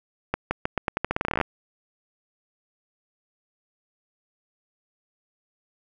accelerating click train, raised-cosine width 0.5 ms, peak -8 dBFS, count 19, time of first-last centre 0.34-1.413 s, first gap 170 ms, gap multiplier 0.85, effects none

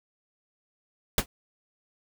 pink noise with exponential decay, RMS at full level -17 dBFS, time 1.18-1.26 s, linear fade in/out 2 ms, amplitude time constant 16 ms, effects none

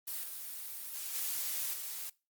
blue noise with level steps, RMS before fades -39 / -43 / -40 / -36 / -41 dBFS, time 0.07-2.1 s, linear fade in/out 10 ms, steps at 0.23 / 0.93 / 1.14 / 1.73 s, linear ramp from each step 10 ms, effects noise-tail reverb RT60 0.3 s tail -23 dB re dry + Opus 32 kbps

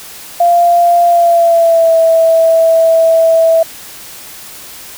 sine tone with pitch glide, 693 to 655.2 Hz, F5 to E5, -14 to -11 cents, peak -5 dBFS, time 0.4-3.63 s, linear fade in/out 5 ms, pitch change -97 cents, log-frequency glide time 1.07-1.95 s, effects white hiss -31 dBFS RMS until 4.97 s

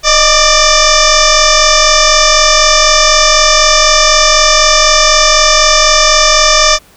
sine tone with frequency modulation, 2358 Hz, D7, 6 cents sharp, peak -4 dBFS, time 0.03-6.79 s, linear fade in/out 50 ms, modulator 595 Hz, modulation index 6.6, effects pink hiss -43 dBFS RMS until 6.96 s

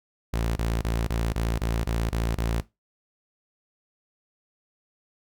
sawtooth tone bursts, 56.7 Hz, A#1, 47 cents flat, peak -20 dBFS, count 9, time 0.33-2.608 s, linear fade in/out 10 ms, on 230 ms, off 26 ms, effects noise-tail reverb RT60 0.2 s tail -17 dB re dry

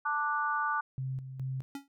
harmonic tone, 294.4 Hz, D4, 4 cents sharp, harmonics 3 / 4 / 5, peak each -34 / -31 / -33 dBFS, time 0.05-0.81 s, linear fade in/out 10 ms
sine tone with tremolo, 131.7 Hz, C3, 12 cents sharp, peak -32 dBFS, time 0.98-1.62 s, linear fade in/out 0 ms, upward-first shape square, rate 2.4 Hz, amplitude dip 60%
square tone with exponential decay, 278.6 Hz, C#4, 9 cents sharp, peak -35 dBFS, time 1.75-1.88 s, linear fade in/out 2 ms, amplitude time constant 28 ms
effects none

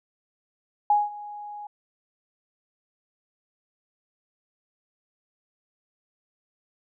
sine tone with ADSR envelope, 830 Hz, G#5, 1 cent flat, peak -15 dBFS, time 0.9-1.67 s, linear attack 3 ms, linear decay 190 ms, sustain -20 dB, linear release 4 ms, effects none

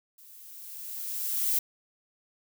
violet noise with level ramp, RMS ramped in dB -53 to -25 dBFS, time 0.18-1.59 s, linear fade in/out 5 ms, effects none

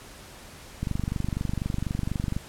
click train, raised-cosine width 5 ms, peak -15 dBFS, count 38, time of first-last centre 0.83-2.365 s, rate 24.1 Hz, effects pink hiss -46 dBFS RMS until 2.48 s + low-pass 12000 Hz 12 dB/octave

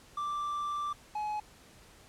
triangle tone pair in turn, 1174.7 / 845 Hz, D6 / G#5, 0 / +30 cents, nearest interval tritone, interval 570 cents, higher first, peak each -30 / -30 dBFS, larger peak neither, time 0.17-0.93 / 1.15-1.4 s, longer first, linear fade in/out 5 ms, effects pink hiss -57 dBFS RMS until 2.08 s + low-pass 11000 Hz 12 dB/octave

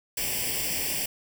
white noise with comb filter, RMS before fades -29 dBFS, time 0.17-1.06 s, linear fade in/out 5 ms, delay 0.38 ms, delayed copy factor +0.85, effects none

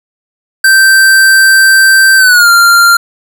square tone with pitch glide, 1560 to 1389.8 Hz, G6 to F6, -9 to -9 cents, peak -3 dBFS, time 0.64-2.97 s, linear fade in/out 5 ms, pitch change -200 cents, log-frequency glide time 2.17-2.49 s, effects none

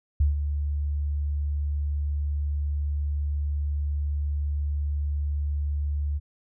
sine tone with ADSR envelope, 72.8 Hz, D2, 15 cents flat, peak -16 dBFS, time 0.2-6.2 s, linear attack 6 ms, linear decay 140 ms, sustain -8 dB, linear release 33 ms, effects none

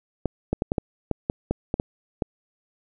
clicks, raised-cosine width 2 ms, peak -9 dBFS, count 11, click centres 0.257 / 0.53 / 0.621 / 0.719 / 0.782 / 1.113 / 1.299 / 1.51 / 1.741 / 1.799 / 2.222 s, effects none

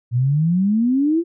sine exponential sweep, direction up, 116.54 to 349.2 Hz, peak -14 dBFS, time 0.11-1.24 s, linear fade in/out 50 ms, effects none

